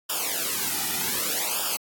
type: noise with flanger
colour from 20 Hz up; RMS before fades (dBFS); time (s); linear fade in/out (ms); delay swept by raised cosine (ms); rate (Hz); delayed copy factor
white; -27; 0.09-1.77; 10; 0.48 to 1.88; 0.65; -0.9
effects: AAC 64 kbps